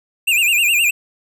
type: tone with vibrato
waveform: square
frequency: 2591 Hz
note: E7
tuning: 30 cents flat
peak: -13 dBFS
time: 0.27-0.91 s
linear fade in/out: 10 ms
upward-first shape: sine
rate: 9.6 Hz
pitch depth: 150 cents each way
effects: none